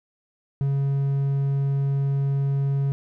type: tone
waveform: triangle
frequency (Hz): 138.59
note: C#3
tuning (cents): 0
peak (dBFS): -18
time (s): 0.61-2.92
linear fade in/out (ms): 0
effects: none